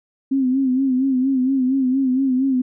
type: tone with vibrato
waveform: sine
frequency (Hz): 262.3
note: C4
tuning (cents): +4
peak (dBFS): -15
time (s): 0.31-2.62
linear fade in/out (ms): 10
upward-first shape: sine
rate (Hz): 4.3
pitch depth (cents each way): 70
effects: none